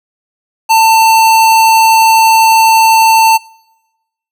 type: tone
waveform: square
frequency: 894 Hz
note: A5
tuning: 27 cents sharp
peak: -5 dBFS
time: 0.69-3.38 s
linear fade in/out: 20 ms
effects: noise-tail reverb RT60 1.0 s tail -25 dB re dry